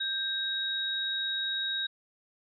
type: tone pair together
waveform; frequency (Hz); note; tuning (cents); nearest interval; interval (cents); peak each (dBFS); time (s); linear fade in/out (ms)
sine; 1584 / 3794; G6 / A#7; +18 / +30; octave + minor third; 1512; -35 / -30; 0-1.87; 10
effects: none